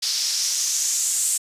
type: noise with band-pass filter sweep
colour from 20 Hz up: white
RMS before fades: -23 dBFS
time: 0.02-1.38 s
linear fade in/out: 10 ms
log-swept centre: 4800 to 8100 Hz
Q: 3.5
effects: resampled to 32000 Hz